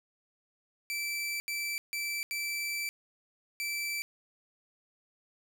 sawtooth tone bursts at uneven times, 2327 Hz, D7, 17 cents flat, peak -29 dBFS, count 5, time 0.9-1.4 / 1.48-1.78 / 1.93-2.23 / 2.31-2.89 / 3.6-4.02 s, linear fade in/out 0 ms, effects none

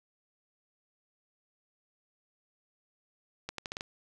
accelerating click train, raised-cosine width 0.2 ms, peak -19 dBFS, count 6, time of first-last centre 3.49-3.809 s, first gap 93 ms, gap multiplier 0.81, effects none

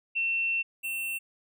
sine / square tone pair in turn, 2700 / 2700 Hz, E7 / E7, +41 / +41 cents, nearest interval unison, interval 0 cents, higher neither, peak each -25 / -31 dBFS, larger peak first, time 0.15-0.63 / 0.83-1.19 s, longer first, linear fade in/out 20 ms, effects none

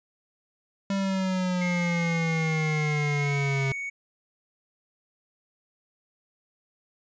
square exponential sweep, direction down, 197.6 to 134.6 Hz, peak -25 dBFS, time 0.9-3.72 s, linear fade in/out 2 ms
triangle tone with pitch glide, 2144 to 2229 Hz, C7 to C#7, +42 to +9 cents, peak -29 dBFS, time 1.61-3.9 s, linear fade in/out 10 ms, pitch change +67 cents, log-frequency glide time 3.17-3.37 s
effects resampled to 16000 Hz

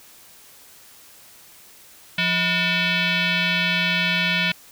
sine tone with frequency modulation, 174.61 Hz, F3, in tune, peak -18 dBFS, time 2.18-4.52 s, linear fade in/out 5 ms, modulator 812 Hz, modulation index 4.2, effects white hiss -48 dBFS RMS until 4.71 s

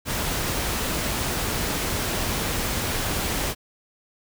pink noise, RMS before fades -26 dBFS, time 0.05-3.55 s, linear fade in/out 50 ms, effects none

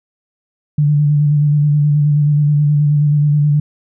sine tone with vibrato, 147.4 Hz, D3, 7 cents sharp, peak -9 dBFS, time 0.78-3.6 s, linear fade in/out 5 ms, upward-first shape square, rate 9.4 Hz, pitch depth 23 cents each way, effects none

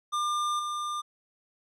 square tone with level steps, 1200 Hz, D6, 37 cents sharp, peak -27 / -31 dBFS, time 0.12-1.02 s, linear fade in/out 20 ms, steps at 0.59 s, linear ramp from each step 5 ms, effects low-pass 8000 Hz 12 dB/octave

